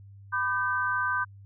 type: tone cluster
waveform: sine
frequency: 996 / 1199 / 1544 Hz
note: B5 / D6 / G6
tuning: +14 / +36 / -27 cents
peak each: -31 / -31 / -27 dBFS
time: 0.32-1.25 s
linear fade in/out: 20 ms
effects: added 99 Hz sine -46 dBFS peak until 1.45 s